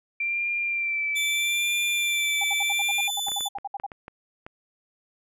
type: tone with vibrato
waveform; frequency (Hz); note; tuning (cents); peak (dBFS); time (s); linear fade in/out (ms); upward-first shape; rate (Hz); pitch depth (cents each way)
sine; 2355; D7; +4; -24; 0.2-3.08; 5; sine; 0.78; 31
type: tone with pitch glide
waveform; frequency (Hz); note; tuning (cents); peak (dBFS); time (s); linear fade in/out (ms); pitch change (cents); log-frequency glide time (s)
sawtooth; 3520 to 3490; A7 to A7; 0 to -15; -24; 1.15-3.49; 20; -15; 2.93-3.38
type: tone bursts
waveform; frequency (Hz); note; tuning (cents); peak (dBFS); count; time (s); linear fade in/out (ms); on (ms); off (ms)
sine; 803; G5; +41; -28; 16; 2.41-3.865; 5; 30; 65
type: clicks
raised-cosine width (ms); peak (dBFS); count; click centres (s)
0.5; -24; 8; 3.284 / 3.318 / 3.408 / 3.585 / 3.799 / 3.918 / 4.081 / 4.465
effects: none